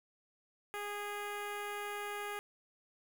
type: tone with notch filter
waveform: 10% pulse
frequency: 411.6 Hz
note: G#4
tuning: 16 cents flat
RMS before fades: -41 dBFS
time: 0.74-2.39 s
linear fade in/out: 0 ms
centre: 5500 Hz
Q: 1.4
effects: 10-bit